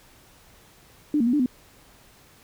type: tone with pitch steps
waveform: sine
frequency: 298.1 / 232 / 243.6 / 296.1 / 250.8 Hz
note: D4 / A#3 / B3 / D4 / B3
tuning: +26 / -8 / -24 / +14 / +27 cents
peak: -18 dBFS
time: 1.14-1.46 s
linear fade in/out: 2 ms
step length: 64 ms
effects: pink hiss -54 dBFS RMS until 2.43 s